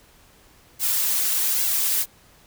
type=noise with flanger; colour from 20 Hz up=blue; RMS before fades=-22 dBFS; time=0.79-2.06 s; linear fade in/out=50 ms; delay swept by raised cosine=1.6 to 5.8 ms; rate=1.2 Hz; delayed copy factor=-0.9; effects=pink hiss -54 dBFS RMS until 2.46 s